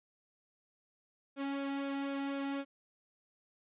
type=tone with flanger; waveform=sawtooth; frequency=277.2 Hz; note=C#4; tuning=in tune; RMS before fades=-37 dBFS; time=1.36-2.65 s; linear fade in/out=50 ms; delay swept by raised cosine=1 to 1.88 ms; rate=4 Hz; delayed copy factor=-0.55; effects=resampled to 8000 Hz